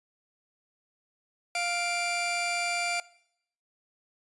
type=tone pair together; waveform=sawtooth; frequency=700 / 2355 Hz; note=F5 / D7; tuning=+4 / +4 cents; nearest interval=octave + major sixth; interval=2100 cents; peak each=-27 dBFS; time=1.55-3 s; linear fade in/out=2 ms; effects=noise-tail reverb RT60 0.7 s tail -20 dB re dry + resampled to 24000 Hz